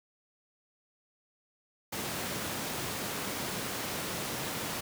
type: high-pass noise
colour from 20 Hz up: pink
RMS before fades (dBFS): -36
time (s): 1.92-4.81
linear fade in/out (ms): 10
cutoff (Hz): 130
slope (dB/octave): 12
effects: none